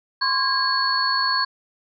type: tone cluster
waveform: sine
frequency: 1037 / 1097 / 1627 / 4403 Hz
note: C6 / C#6 / G#6 / C#8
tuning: -16 / -18 / -36 / -13 cents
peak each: -24 / -28 / -24 / -22 dBFS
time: 0.21-1.45 s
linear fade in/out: 10 ms
effects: none